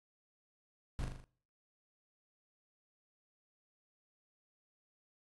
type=noise with echo; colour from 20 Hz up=brown; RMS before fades=-37 dBFS; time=0.99-1.04 s; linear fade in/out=0 ms; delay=40 ms; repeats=5; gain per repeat=-4 dB; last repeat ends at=1.24 s; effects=noise-tail reverb RT60 0.5 s tail -23 dB re dry + AAC 32 kbps